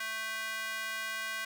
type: tone with high-pass filter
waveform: square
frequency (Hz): 220.9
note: A3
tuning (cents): +7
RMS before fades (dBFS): -37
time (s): 0-1.45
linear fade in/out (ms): 5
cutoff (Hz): 1600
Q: 2.2
effects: none